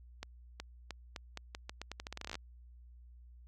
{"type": "accelerating click train", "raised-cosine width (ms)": 0.2, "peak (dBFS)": -24, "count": 21, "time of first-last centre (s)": [0.23, 2.354], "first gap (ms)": 370, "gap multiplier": 0.83, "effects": ["added 60 Hz sine -53 dBFS peak until 3.47 s", "AAC 64 kbps"]}